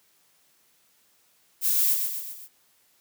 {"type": "noise with echo", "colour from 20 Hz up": "violet", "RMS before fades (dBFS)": -23, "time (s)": [1.61, 1.97], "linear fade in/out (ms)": 50, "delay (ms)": 130, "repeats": 4, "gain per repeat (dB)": -5, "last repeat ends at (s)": 2.49, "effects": ["white hiss -64 dBFS RMS until 3 s", "high-pass 80 Hz 12 dB/octave"]}